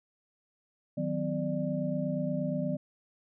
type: tone cluster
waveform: sine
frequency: 156.9 / 185.2 / 254.3 / 593 Hz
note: D#3 / F#3 / C4 / D5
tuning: +15 / +2 / -49 / +17 cents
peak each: -34 / -34 / -34 / -35 dBFS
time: 0.97-2.77 s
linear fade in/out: 10 ms
effects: none

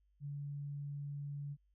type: tone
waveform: sine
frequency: 143.3 Hz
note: D3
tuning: 42 cents flat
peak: -40 dBFS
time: 0.2-1.57 s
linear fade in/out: 50 ms
effects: added 50 Hz sine -70 dBFS peak until 1.74 s

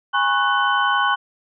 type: tone cluster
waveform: sine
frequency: 822 / 984 / 1095 / 1488 / 3042 Hz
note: G#5 / B5 / C#6 / F#6 / F#7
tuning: -18 / -7 / -22 / +9 / +47 cents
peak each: -23 / -27 / -20 / -20 / -27 dBFS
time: 0.13-1.16 s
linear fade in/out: 20 ms
effects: none

